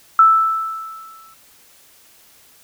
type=tone with exponential decay; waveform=sine; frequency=1318.5 Hz; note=E6; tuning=in tune; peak=-5 dBFS; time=0.19-1.34 s; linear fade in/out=2 ms; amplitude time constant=250 ms; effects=white hiss -50 dBFS RMS until 2.63 s